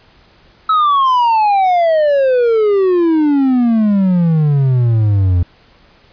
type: exponential sweep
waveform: triangle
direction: down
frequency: 1304 to 85.7 Hz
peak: -7 dBFS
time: 0.69-5.43 s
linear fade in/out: 5 ms
effects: pink hiss -48 dBFS RMS until 6.12 s + resampled to 11025 Hz